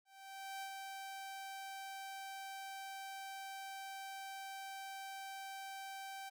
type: tone with ADSR envelope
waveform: sawtooth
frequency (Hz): 778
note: G5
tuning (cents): -13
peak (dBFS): -39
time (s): 0.05-6.3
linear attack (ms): 570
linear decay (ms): 70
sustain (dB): -3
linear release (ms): 18
effects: none